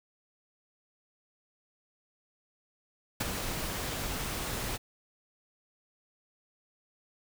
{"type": "noise with ADSR envelope", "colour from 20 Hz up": "pink", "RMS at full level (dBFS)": -28, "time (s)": [3.2, 4.78], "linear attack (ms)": 9, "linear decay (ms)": 23, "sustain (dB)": -7, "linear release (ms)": 25, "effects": []}